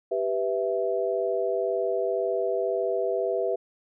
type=chord; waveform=sine; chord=E minor; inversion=first; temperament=equal; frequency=392 / 493.9 / 659.3 Hz; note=G4 / B4 / E5; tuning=0 / 0 / 0 cents; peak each=-28 dBFS; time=0.11-3.56 s; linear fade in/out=10 ms; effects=none